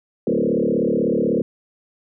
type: tone with frequency modulation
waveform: sine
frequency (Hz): 349.2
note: F4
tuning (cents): 0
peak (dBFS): -16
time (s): 0.27-1.42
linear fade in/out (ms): 2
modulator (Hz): 36.2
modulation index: 4.6
effects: none